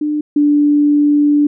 sine tone pair in turn, 299.4 / 292.9 Hz, D4 / D4, +33 / -5 cents, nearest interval unison, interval 38 cents, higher first, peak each -14 / -8 dBFS, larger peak second, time 0.01-0.21 / 0.36-1.47 s, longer second, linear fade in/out 5 ms, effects none

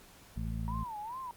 harmonic tone, 55.3 Hz, A1, 9 cents sharp, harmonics 1 / 2 / 3 / 4, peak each -36 / -39 / -41 / -42 dBFS, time 0.36-0.84 s, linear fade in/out 10 ms
sine tone with vibrato, 937 Hz, A#5, 9 cents sharp, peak -38 dBFS, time 0.68-1.31 s, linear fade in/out 0 ms, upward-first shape sine, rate 2.4 Hz, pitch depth 210 cents each way
effects pink hiss -57 dBFS RMS until 1.36 s + Opus 48 kbps

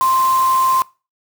sine tone in noise, 1046.5 Hz, C6, in tune, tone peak -12 dBFS, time 0.01-0.82 s, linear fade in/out 0 ms, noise white, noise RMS -29 dBFS, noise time 0.01-0.82 s, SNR +14 dB, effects noise-tail reverb RT60 0.3 s tail -22 dB re dry

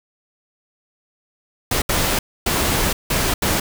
pink noise bursts at uneven times, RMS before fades -19 dBFS, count 5, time 1.71-1.82 / 1.89-2.19 / 2.46-2.93 / 3.1-3.34 / 3.42-3.6 s, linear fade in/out 5 ms, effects none

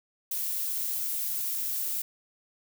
violet noise, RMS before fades -31 dBFS, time 0.31-2.02 s, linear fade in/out 5 ms, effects none

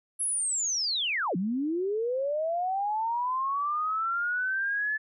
sine linear two-way sweep, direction down then up, 11000 to 170.3 to 1741 Hz, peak -26 dBFS, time 0.19-4.98 s, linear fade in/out 20 ms, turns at 1.36 s, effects none

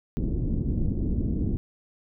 pink low-pass noise, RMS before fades -26 dBFS, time 0.17-1.57 s, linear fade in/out 0 ms, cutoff 320 Hz, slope 24 dB/octave, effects none

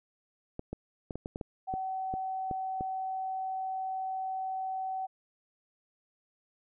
clicks, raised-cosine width 2 ms, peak -23 dBFS, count 11, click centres 0.594 / 0.73 / 1.108 / 1.156 / 1.259 / 1.359 / 1.412 / 1.739 / 2.139 / 2.512 / 2.809 s
sine tone, 759 Hz, F#5, 44 cents sharp, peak -32 dBFS, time 1.67-5.07 s, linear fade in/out 20 ms
effects none

